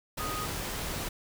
sine tone in noise, 1244.5 Hz, D#6, in tune, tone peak -35 dBFS, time 0.19-0.46 s, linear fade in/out 10 ms, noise pink, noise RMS -35 dBFS, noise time 0.17-1.09 s, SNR -3 dB, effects none

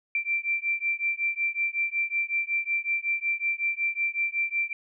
sine beating tone pair, 2349 / 2354.4 Hz, D7 / D7, 0 / +4 cents, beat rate 5.4 Hz, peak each -28 dBFS, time 0.15-4.73 s, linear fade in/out 2 ms, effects none

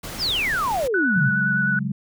pink noise, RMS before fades -33 dBFS, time 0.03-0.88 s, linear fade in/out 10 ms
sine exponential sweep, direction down, 5650 to 107.9 Hz, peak -20 dBFS, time 0.18-1.32 s, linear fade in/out 50 ms
sine tone with vibrato, 1480 Hz, F#6, in tune, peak -19 dBFS, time 0.94-1.79 s, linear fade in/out 2 ms, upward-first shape square, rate 9.6 Hz, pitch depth 14 cents each way
sine chord, C# suspended fourth, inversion none, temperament equal, 138.59 / 185 / 207.7 Hz, C#3 / F#3 / G#3, 0 / 0 / 0 cents, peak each -27 dBFS, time 1.16-1.92 s, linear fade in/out 5 ms
effects none

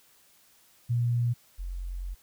sine tone pair in turn, 119.7 / 44.84 Hz, A#2 / F1, +46 / +46 cents, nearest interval octave + perfect fourth, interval 1700 cents, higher first, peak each -23 / -32 dBFS, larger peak first, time 0.89-1.34 / 1.58-2.15 s, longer second, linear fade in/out 20 ms, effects white hiss -61 dBFS RMS until 2.22 s

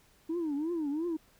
sine tone with vibrato, 313.3 Hz, D#4, 12 cents sharp, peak -28 dBFS, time 0.29-1.17 s, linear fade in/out 10 ms, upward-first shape triangle, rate 2.9 Hz, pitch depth 220 cents each way, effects tanh soft clip ceiling -28 dBFS + pink hiss -64 dBFS RMS until 1.39 s

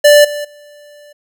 square tone with level steps, 587.3 Hz, D5, in tune, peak -4 / -20 / -38 dBFS, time 0.04-1.13 s, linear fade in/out 10 ms, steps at 0.24 / 0.44 s, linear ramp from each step 10 ms, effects none

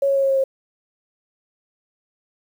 sine tone with pitch steps, 554.4 / 550.6 / 546.8 / 543 / 539.2 / 535.5 Hz, C#5 / C#5 / C#5 / C#5 / C#5 / C5, 0 / -12 / -24 / -36 / -48 / +40 cents, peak -15 dBFS, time 0.02-0.44 s, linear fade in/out 5 ms, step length 70 ms, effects 8-bit

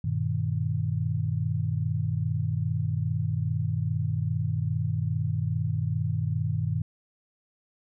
sine chord, G augmented, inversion none, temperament equal with one note detuned, 98 / 120.44 / 155.56 Hz, G2 / B2 / D#3, 0 / -43 / 0 cents, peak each -29 dBFS, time 0.04-6.82 s, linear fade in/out 5 ms, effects none

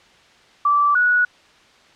sine tone pair in turn, 1163 / 1465.3 Hz, D6 / F#6, -17 / -17 cents, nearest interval major third, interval 400 cents, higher second, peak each -13 dBFS, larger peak neither, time 0.65-0.95 / 0.95-1.25 s, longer neither, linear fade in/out 5 ms, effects white hiss -51 dBFS RMS until 1.95 s + low-pass 4000 Hz 12 dB/octave

